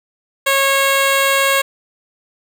10% pulse tone, 547 Hz, C#5, 23 cents flat, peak -4 dBFS, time 0.46-1.62 s, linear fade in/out 10 ms, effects none

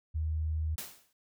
sine tone, 78.5 Hz, D#2, 16 cents sharp, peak -29 dBFS, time 0.14-0.76 s, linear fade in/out 20 ms
white noise with exponential decay, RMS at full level -37 dBFS, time 0.78-1.13 s, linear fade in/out 2 ms, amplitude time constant 75 ms
effects none

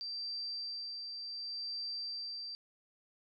sine tone with tremolo, 4689 Hz, D8, 4 cents flat, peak -37 dBFS, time 0.01-2.55 s, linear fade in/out 0 ms, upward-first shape sine, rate 0.68 Hz, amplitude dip 35%, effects none

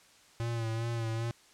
square tone with vibrato, 114.9 Hz, A#2, 25 cents flat, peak -32 dBFS, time 0.4-1.31 s, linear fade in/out 0 ms, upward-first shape sine, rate 2.5 Hz, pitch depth 39 cents each way, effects white hiss -60 dBFS RMS until 1.53 s + low-pass 8000 Hz 12 dB/octave

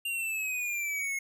square exponential sweep, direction down, 2795 to 2164 Hz, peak -31 dBFS, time 0.05-1.19 s, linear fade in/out 5 ms, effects none

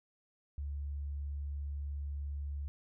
sine tone, 71.5 Hz, D2, 46 cents flat, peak -36 dBFS, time 0.58-2.68 s, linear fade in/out 0 ms, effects none

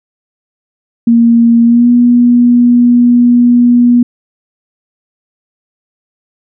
sine tone with pitch glide, 233.1 to 241.9 Hz, A#3 to B3, 0 to -36 cents, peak -3 dBFS, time 1.07-4.03 s, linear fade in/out 5 ms, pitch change +64 cents, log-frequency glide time 1.64-1.89 s, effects none

